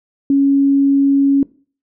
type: tone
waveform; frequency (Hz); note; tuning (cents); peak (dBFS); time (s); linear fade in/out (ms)
sine; 277.2; C#4; 0; -9; 0.3-1.43; 2
effects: noise-tail reverb RT60 0.4 s tail -20 dB re dry